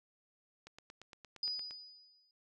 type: click train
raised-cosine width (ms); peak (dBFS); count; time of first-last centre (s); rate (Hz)
0.2; -34; 10; 0.67-1.709; 8.66
type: tone with exponential decay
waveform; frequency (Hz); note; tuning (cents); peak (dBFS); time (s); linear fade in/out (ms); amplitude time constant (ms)
sine; 4953; D#8; -9; -32; 1.43-2.31; 2; 190
effects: none